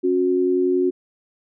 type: tone pair together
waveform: sine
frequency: 273.6 / 364.5 Hz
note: C#4 / F#4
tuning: -23 / -26 cents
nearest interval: perfect fourth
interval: 497 cents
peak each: -22 / -17 dBFS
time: 0.03-0.91 s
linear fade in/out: 20 ms
effects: none